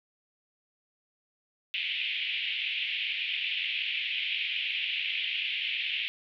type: band-pass noise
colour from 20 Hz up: pink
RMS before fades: -32 dBFS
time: 1.74-6.08 s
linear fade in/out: 0 ms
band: 2300 to 3300 Hz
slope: 48 dB/octave
effects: none